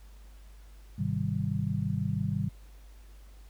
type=chord; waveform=sine; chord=Ab major seventh; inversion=none; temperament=just; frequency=103.83 / 129.78 / 155.74 / 194.67 Hz; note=Ab2 / C3 / Eb3 / G3; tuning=0 / -14 / +2 / -12 cents; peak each=-33 dBFS; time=0.98-2.49 s; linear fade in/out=10 ms; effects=added 50 Hz sine -48 dBFS peak until 3.49 s + pink hiss -62 dBFS RMS until 3.49 s